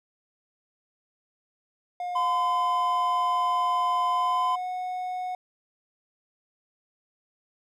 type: tone with pitch glide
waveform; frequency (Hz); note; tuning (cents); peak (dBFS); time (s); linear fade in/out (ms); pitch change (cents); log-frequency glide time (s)
triangle; 714 to 732.8; F5 to F#5; +38 to -17; -27; 2-5.35; 2; +45; 4.1-4.68
type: tone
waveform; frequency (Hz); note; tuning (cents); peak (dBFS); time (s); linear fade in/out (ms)
triangle; 1021; C6; -43; -21; 2.15-4.56; 10
effects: none